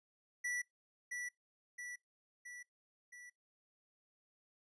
square tone with echo, 1957 Hz, B6, 16 cents flat, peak -37 dBFS, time 0.44-0.62 s, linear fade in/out 10 ms, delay 670 ms, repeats 4, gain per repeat -4 dB, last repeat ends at 3.3 s, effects noise-tail reverb RT60 0.2 s tail -26 dB re dry + resampled to 22050 Hz

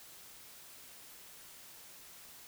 silence, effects white hiss -54 dBFS RMS until 2.47 s

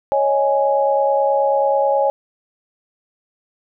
sine chord, C# suspended second, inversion none, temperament just, 554.4 / 623.7 / 831.5 Hz, C#5 / D#5 / G#5, 0 / +4 / +2 cents, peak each -16 / -22 / -18 dBFS, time 0.12-2.1 s, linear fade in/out 0 ms, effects none

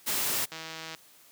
white noise, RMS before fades -29 dBFS, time 0.06-0.46 s, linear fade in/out 20 ms
click train, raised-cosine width 0.2 ms, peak -22 dBFS, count 70, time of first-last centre 0.52-0.949 s, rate 161 Hz
effects white hiss -57 dBFS RMS until 1.31 s + high-pass 100 Hz 12 dB/octave

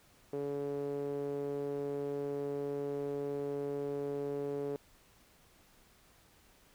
sawtooth tone with band-pass filter, 142.2 Hz, C#3, 45 cents sharp, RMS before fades -37 dBFS, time 0.33-4.76 s, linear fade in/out 0 ms, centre 420 Hz, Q 4, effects pink hiss -64 dBFS RMS until 6.74 s

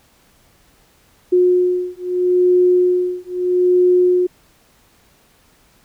sine beating tone pair, 360.4 / 361.18 Hz, F#4 / F#4, -45 / -42 cents, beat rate 0.78 Hz, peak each -15 dBFS, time 1.32-4.27 s, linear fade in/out 10 ms, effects pink hiss -54 dBFS RMS until 5.84 s

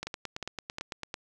two click trains, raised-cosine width 0.2 ms, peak -18 / -18 dBFS, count 10 / 4, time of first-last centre 0.03-1.033 / 0.07-1.141 s, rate 8.97 / 2.8 Hz, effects none

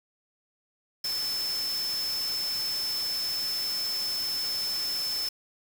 sine tone in noise, 5270 Hz, E8, 1 cent flat, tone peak -28 dBFS, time 1.04-5.29 s, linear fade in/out 5 ms, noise white, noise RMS -38 dBFS, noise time 1.04-5.29 s, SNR +7 dB, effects none

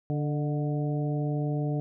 harmonic tone with a mistuned harmonic, 146.83 Hz, D3, in tune, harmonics 1 / 2 / 3 / 4 / 5, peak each -27 / -33 / -37 / -39 / -41 dBFS, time 0.1-1.8 s, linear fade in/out 0 ms, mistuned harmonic 4, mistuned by +53 cents, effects none

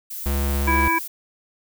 violet noise, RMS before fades -32 dBFS, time 0.1-1.08 s, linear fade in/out 10 ms
square tone with vibrato, 70 Hz, C#2, 18 cents sharp, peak -21 dBFS, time 0.26-0.88 s, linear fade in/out 0 ms, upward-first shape sine, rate 18 Hz, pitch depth 16 cents each way
harmonic tone, 329.6 Hz, E4, in tune, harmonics 1 / 3 / 5 / 7, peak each -26 / -20 / -26 / -23 dBFS, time 0.67-0.99 s, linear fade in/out 10 ms
effects none

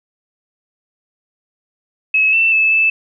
sine tone with pitch steps, 2577 / 2671 / 2614 / 2629 Hz, E7 / E7 / E7 / E7, -40 / +22 / -15 / -5 cents, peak -10 dBFS, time 2.14-2.9 s, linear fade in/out 5 ms, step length 190 ms, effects none

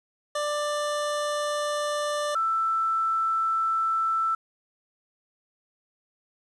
25% pulse / sine tone pair in turn, 591 / 1326.8 Hz, D5 / E6, +11 / +11 cents, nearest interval octave + major second, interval 1400 cents, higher second, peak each -22 dBFS, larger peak neither, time 0.35-2.35 / 2.35-4.35 s, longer neither, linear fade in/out 5 ms, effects resampled to 24000 Hz + 9-bit

